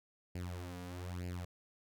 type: tone with flanger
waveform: sawtooth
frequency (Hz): 89.2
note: F2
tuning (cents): +37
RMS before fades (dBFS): -43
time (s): 0.35-1.45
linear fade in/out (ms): 5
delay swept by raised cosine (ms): 0.41 to 4.21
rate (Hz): 1.1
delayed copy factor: +0.8
effects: none